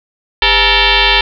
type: tone with frequency modulation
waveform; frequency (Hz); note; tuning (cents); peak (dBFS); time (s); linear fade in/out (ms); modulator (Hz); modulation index
sine; 400; G4; +35; -7; 0.42-1.21; 2; 450; 8
effects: none